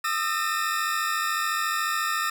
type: tone cluster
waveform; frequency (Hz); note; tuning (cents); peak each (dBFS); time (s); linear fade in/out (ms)
40% pulse; 1227 / 1321 / 1820; D#6 / E6 / A#6; -25 / +3 / -42; -28; 0.04-2.3; 5
effects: none